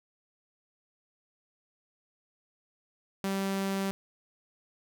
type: tone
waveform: sawtooth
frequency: 194.7 Hz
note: G3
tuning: 12 cents flat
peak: -25 dBFS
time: 3.24-3.91 s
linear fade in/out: 0 ms
effects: none